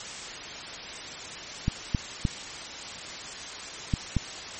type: clicks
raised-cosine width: 5 ms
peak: -11 dBFS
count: 5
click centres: 1.681 / 1.948 / 2.252 / 3.938 / 4.167 s
effects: white hiss -38 dBFS RMS until 4.59 s + MP3 32 kbps

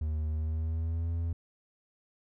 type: tone with pitch glide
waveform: triangle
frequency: 77.3 to 83.81 Hz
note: D#2 to E2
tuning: -11 to +29 cents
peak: -27 dBFS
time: 0.01-1.33 s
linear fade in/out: 5 ms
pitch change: +140 cents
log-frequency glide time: 0.29-1.11 s
effects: none

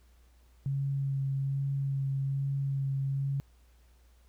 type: tone with vibrato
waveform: sine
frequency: 137.3 Hz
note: C#3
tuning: 16 cents flat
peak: -28 dBFS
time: 0.66-3.4 s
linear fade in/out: 0 ms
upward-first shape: sine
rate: 1.2 Hz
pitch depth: 13 cents each way
effects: added 60 Hz sine -58 dBFS peak until 4.28 s + pink hiss -69 dBFS RMS until 4.28 s

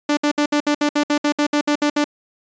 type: tone bursts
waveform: sawtooth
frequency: 294 Hz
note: D4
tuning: 2 cents sharp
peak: -11 dBFS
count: 14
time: 0.09-2.043 s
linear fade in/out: 5 ms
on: 81 ms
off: 63 ms
effects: resampled to 16000 Hz

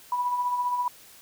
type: tone with tremolo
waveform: sine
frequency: 983 Hz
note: B5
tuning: 8 cents flat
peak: -22 dBFS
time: 0.12-0.88 s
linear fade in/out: 2 ms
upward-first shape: sine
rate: 15 Hz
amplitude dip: 45%
effects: white hiss -51 dBFS RMS until 1.21 s

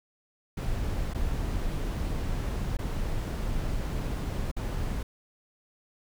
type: noise with dropouts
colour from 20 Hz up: brown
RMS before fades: -30 dBFS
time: 0.57-5.03 s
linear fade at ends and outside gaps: 5 ms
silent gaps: 1.137-1.146 / 2.77-2.788 / 4.515-4.565 s
effects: none

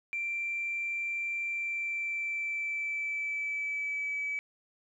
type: tone with pitch glide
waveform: sine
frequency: 2356 to 2292 Hz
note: D7 to D7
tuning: +5 to -43 cents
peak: -30 dBFS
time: 0.13-4.39 s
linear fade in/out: 0 ms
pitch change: -48 cents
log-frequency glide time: 1.46-4.16 s
effects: tanh soft clip ceiling -26 dBFS + 12-bit

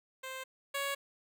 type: tone pair in turn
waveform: 10% pulse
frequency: 523.3 / 557.7 Hz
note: C5 / C#5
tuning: 0 / +10 cents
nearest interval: minor second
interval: 110 cents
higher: second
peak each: -32 / -25 dBFS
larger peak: second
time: 0.23-0.44 / 0.74-0.95 s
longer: neither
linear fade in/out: 10 ms
effects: none

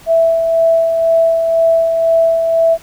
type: tone with tremolo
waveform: sine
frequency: 659.3 Hz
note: E5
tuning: in tune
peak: -7 dBFS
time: 0.06-2.78 s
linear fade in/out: 50 ms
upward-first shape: sine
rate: 2 Hz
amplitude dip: 40%
effects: pink hiss -41 dBFS RMS until 2.82 s

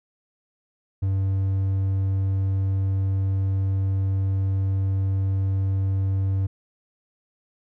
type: tone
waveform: triangle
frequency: 96.5 Hz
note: G2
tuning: 27 cents flat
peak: -18 dBFS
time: 1.02-6.47 s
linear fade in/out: 10 ms
effects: none

